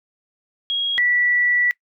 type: tone pair in turn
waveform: sine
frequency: 3288 / 1955.1 Hz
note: G#7 / B6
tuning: -18 / -18 cents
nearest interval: major sixth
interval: 900 cents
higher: first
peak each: -19 / -15 dBFS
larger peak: second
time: 0.7-0.98 / 0.98-1.71 s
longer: second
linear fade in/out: 0 ms
effects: noise-tail reverb RT60 0.1 s tail -22 dB re dry